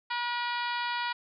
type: harmonic tone with a mistuned harmonic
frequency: 480.8 Hz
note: B4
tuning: 46 cents flat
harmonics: 2 / 3 / 4 / 5 / 6 / 7 / 8 / 9 / 10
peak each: -32 / -36 / -38 / -40 / -42 / -43 / -44 / -45 / -46 dBFS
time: 0.1-1.13 s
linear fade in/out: 10 ms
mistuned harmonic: 6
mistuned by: +24 cents
effects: none